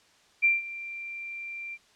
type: tone with ADSR envelope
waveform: sine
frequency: 2364 Hz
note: D7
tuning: 11 cents sharp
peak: -17 dBFS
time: 0.42-1.78 s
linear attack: 25 ms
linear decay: 170 ms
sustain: -18 dB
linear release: 46 ms
effects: white hiss -61 dBFS RMS until 1.95 s + low-pass 6000 Hz 12 dB/octave